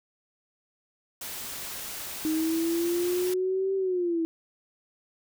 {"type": "noise", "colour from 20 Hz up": "white", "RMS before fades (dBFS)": -37, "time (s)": [1.21, 3.34], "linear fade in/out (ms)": 5}
{"type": "linear two-way sweep", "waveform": "sine", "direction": "up then down", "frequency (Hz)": [311.1, 388.6, 323.6], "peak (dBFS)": -24, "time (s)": [2.25, 4.25], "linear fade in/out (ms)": 0, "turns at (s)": 3.75}
{"effects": []}